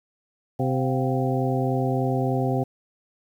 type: harmonic tone with a mistuned harmonic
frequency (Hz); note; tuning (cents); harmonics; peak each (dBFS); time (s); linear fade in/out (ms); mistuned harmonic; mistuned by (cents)
130; C3; -11; 1 / 2 / 3 / 4 / 5 / 6; -24 / -27 / -29 / -30 / -31 / -32; 0.59-2.64; 10; 5; +120
effects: 9-bit